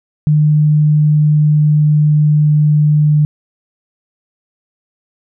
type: tone with pitch glide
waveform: sine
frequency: 151.2 to 150.16 Hz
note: D#3 to D3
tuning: -49 to +39 cents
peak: -7 dBFS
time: 0.27-3.25 s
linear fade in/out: 0 ms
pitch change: -12 cents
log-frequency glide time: 0.41-3.05 s
effects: none

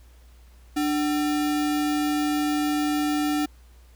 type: tone with sample-and-hold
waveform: sine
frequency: 296.7 Hz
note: D4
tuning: 18 cents sharp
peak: -21 dBFS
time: 0.76-3.46 s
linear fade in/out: 10 ms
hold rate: 1050 Hz
effects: added 60 Hz sine -48 dBFS peak until 3.95 s + pink hiss -60 dBFS RMS until 3.95 s

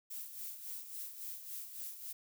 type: noise with tremolo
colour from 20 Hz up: violet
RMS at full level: -43 dBFS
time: 0.1-2.13 s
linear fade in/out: 10 ms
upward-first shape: sine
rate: 3.6 Hz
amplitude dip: 60%
effects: none

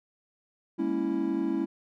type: chord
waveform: triangle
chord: A# half-diminished seventh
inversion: third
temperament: equal with one note detuned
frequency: 203.1 / 233.1 / 277.2 / 329.6 Hz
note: G#3 / A#3 / C#4 / E4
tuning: -38 / 0 / 0 / 0 cents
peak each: -32 / -33 / -29 / -27 dBFS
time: 0.78-1.66 s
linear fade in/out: 20 ms
effects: none

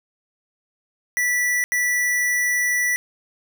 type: tone bursts at uneven times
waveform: square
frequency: 1962 Hz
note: B6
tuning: 12 cents flat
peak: -19 dBFS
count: 2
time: 1.17-1.64 / 1.72-2.96 s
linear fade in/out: 0 ms
effects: none

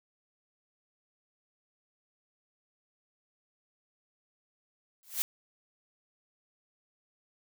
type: noise with exponential growth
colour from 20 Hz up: blue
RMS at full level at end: -26 dBFS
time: 5.03-5.22 s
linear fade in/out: 0 ms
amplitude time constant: 41 ms
effects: none

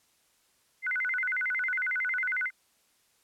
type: tone with vibrato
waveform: sine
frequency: 1758 Hz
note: A6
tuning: 2 cents flat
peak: -27 dBFS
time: 0.82-2.51 s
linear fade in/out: 50 ms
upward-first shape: square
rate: 11 Hz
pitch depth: 290 cents each way
effects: white hiss -68 dBFS RMS until 3.23 s + low-pass 12000 Hz 12 dB/octave

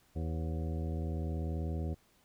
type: harmonic tone with a mistuned harmonic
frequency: 80.4 Hz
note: E2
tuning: 43 cents flat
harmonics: 1 / 2 / 3 / 4 / 5 / 6 / 7 / 9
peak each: -34 / -40 / -44 / -46 / -48 / -50 / -51 / -53 dBFS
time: 0.15-1.95 s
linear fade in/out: 20 ms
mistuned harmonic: 6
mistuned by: +65 cents
effects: pink hiss -68 dBFS RMS until 2.24 s

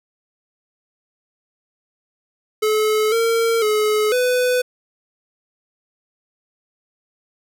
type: tone with pitch steps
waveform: square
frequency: 430.5 / 458 / 426 / 499.4 Hz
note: A4 / A#4 / G#4 / B4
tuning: -38 / -31 / +44 / +19 cents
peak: -16 dBFS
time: 2.62-4.62 s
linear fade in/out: 10 ms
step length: 500 ms
effects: none

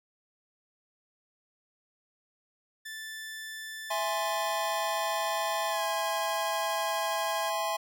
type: tone with pitch glide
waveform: sawtooth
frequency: 1760 to 1642.1 Hz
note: A6 to G#6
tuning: 0 to -20 cents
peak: -35 dBFS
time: 2.85-7.5 s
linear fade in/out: 10 ms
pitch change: -120 cents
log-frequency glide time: 5.69-5.82 s
type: chord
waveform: square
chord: E augmented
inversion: none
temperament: equal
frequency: 659.3 / 830.6 / 1046.5 Hz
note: E5 / G#5 / B#5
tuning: 0 / 0 / 0 cents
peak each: -34 dBFS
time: 3.9-7.77 s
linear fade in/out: 10 ms
effects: none

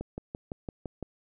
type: click train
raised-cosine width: 2 ms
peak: -22 dBFS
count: 7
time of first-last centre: 0.01-1.027 s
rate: 5.9 Hz
effects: none

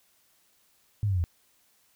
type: linear sweep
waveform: sine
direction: down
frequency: 107.9 to 81.7 Hz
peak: -23 dBFS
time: 1.03-1.24 s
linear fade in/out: 0 ms
effects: white hiss -66 dBFS RMS until 1.95 s

